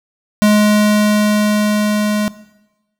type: tone with level ramp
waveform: square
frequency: 210 Hz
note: G#3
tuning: 19 cents sharp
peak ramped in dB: -8 to -14 dBFS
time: 0.42-2.28 s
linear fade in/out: 0 ms
effects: noise-tail reverb RT60 1.0 s tail -18 dB re dry